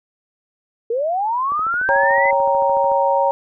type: linear sweep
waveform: sine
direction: up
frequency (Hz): 442.4 to 2062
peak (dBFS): -17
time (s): 0.9-2.31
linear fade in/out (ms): 5
type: click train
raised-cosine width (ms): 1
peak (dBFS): -22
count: 20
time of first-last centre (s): 1.52-2.917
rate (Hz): 13.6
type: chord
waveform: sine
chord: G diminished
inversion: second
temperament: equal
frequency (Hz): 554.4 / 784 / 932.3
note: Db5 / G5 / Bb5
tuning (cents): 0 / 0 / 0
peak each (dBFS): -17 / -21 / -17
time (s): 1.89-3.31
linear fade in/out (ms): 0
effects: none